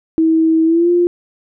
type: tone with pitch glide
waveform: sine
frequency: 322.5 to 349.7 Hz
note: E4 to F4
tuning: -38 to +2 cents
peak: -9 dBFS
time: 0.18-1.07 s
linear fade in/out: 0 ms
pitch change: +140 cents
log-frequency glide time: 0.65-0.9 s
effects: none